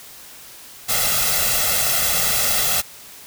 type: noise with comb filter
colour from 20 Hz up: white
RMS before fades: -19 dBFS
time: 0.88-2.82 s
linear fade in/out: 20 ms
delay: 1.5 ms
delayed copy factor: +0.8
effects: white hiss -41 dBFS RMS until 3.26 s